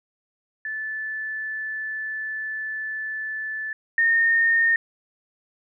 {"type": "tone pair in turn", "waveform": "sine", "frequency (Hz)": [1747, 1832.7], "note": ["A6", "A#6"], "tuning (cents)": [-13, -30], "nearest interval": "minor second", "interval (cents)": 83, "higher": "second", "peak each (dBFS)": [-27, -16], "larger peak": "second", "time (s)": [[0.65, 3.73], [3.98, 4.76]], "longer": "first", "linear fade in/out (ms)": 2, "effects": []}